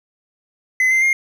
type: tone with pitch steps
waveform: triangle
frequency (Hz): 2034 / 2079 / 2125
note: C7 / C7 / C7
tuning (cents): -50 / -12 / +26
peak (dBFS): -11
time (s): 0.8-1.13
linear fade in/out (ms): 2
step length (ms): 110
effects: none